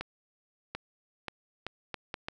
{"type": "accelerating click train", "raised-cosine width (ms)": 0.3, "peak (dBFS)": -19, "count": 7, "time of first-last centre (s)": [0.01, 2.285], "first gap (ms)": 740, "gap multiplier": 0.72, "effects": []}